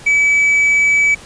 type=tone; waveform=triangle; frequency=2291 Hz; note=D7; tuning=44 cents flat; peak=-8 dBFS; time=0.06-1.15 s; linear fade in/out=10 ms; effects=pink hiss -37 dBFS RMS until 1.25 s + resampled to 22050 Hz